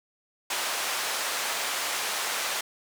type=band-pass noise; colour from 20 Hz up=pink; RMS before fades=-30 dBFS; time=0.5-2.61 s; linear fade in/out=5 ms; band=810 to 12000 Hz; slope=12 dB/octave; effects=none